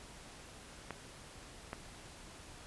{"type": "clicks", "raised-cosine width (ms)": 0.5, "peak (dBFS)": -25, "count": 2, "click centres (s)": [0.907, 1.731], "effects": ["pink hiss -53 dBFS RMS until 2.66 s", "resampled to 24000 Hz"]}